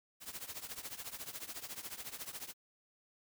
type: noise with tremolo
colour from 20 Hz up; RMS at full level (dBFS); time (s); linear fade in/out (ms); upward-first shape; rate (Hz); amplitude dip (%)
white; -42; 0.2-2.54; 50; triangle; 14; 90
effects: none